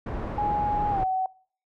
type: low-pass noise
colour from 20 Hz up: pink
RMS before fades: -32 dBFS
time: 0.06-1.04 s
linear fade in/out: 5 ms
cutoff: 1000 Hz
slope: 12 dB/octave
type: tone with pitch glide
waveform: sine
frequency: 830.6 to 752.9 Hz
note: G#5 to F#5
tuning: 0 to +30 cents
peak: -23 dBFS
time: 0.38-1.26 s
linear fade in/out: 2 ms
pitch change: -170 cents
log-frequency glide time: 0.9-1.02 s
effects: noise-tail reverb RT60 0.5 s tail -24 dB re dry